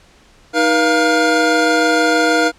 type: tone cluster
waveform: square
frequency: 313.4 / 481.1 / 694 / 1417 Hz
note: D#4 / B4 / F5 / F6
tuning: +13 / -45 / -11 / +25 cents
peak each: -18 dBFS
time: 0.53-2.52 s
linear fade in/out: 50 ms
effects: pink hiss -49 dBFS RMS until 2.58 s + low-pass 7000 Hz 12 dB/octave